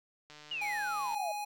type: click train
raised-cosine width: 0.2 ms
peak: -34 dBFS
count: 128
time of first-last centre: 0.3-1.147 s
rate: 150 Hz
type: exponential sweep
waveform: sine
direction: down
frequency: 2960 to 622.3 Hz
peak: -34 dBFS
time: 0.51-1.32 s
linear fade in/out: 5 ms
type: tone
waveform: square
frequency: 830.6 Hz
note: G#5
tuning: in tune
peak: -36 dBFS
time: 0.61-1.45 s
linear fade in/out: 10 ms
effects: none